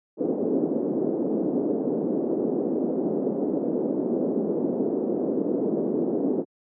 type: band-pass noise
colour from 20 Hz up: pink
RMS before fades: -25 dBFS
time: 0.17-6.45 s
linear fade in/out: 50 ms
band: 230 to 460 Hz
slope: 24 dB/octave
effects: high-pass 150 Hz 12 dB/octave